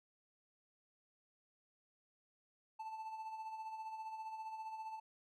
triangle tone with tremolo, 880 Hz, A5, in tune, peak -40 dBFS, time 2.79-5 s, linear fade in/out 10 ms, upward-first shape sine, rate 15 Hz, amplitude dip 50%, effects none

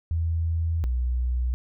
sine tone pair in turn, 82.41 / 61.74 Hz, E2 / B1, 0 / 0 cents, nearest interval perfect fourth, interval 500 cents, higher first, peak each -22 dBFS, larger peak neither, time 0.11-0.84 / 0.84-1.54 s, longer first, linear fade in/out 0 ms, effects none

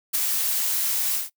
blue noise with ADSR envelope, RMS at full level -20 dBFS, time 0.13-1.3 s, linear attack 20 ms, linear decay 10 ms, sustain -4 dB, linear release 150 ms, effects noise-tail reverb RT60 0.1 s tail -21 dB re dry

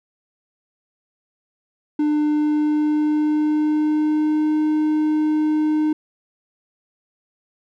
triangle tone with pitch glide, 299.5 to 306.7 Hz, D4 to D#4, +34 to -25 cents, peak -14 dBFS, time 1.99-5.93 s, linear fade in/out 5 ms, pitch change +41 cents, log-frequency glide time 2.13-4.6 s, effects none

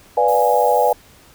sine chord, B diminished seventh, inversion none, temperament equal, 493.9 / 587.3 / 698.5 / 830.6 Hz, B4 / D5 / F5 / Ab5, 0 / 0 / 0 / 0 cents, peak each -17 / -19 / -20 / -16 dBFS, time 0.17-0.93 s, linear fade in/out 5 ms
violet noise, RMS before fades -33 dBFS, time 0.28-0.93 s, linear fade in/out 5 ms
effects pink hiss -48 dBFS RMS until 1.34 s

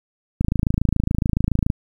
click train, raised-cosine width 5 ms, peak -6 dBFS, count 36, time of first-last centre 0.41-1.702 s, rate 27.1 Hz, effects 8-bit

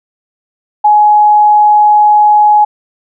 sine tone, 840 Hz, G#5, 19 cents sharp, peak -3 dBFS, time 0.84-2.65 s, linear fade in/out 10 ms, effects none

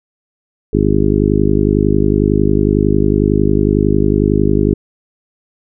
harmonic tone, 51 Hz, G#1, 31 cents flat, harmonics 1 / 2 / 3 / 4 / 5 / 6 / 7 / 8, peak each -18 / -18 / -18 / -18 / -18 / -18 / -18 / -18 dBFS, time 0.73-4.74 s, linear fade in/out 5 ms, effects none

